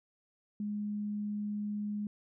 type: tone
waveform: sine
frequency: 207.9 Hz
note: G#3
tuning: 2 cents sharp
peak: -33 dBFS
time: 0.6-2.07 s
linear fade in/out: 2 ms
effects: none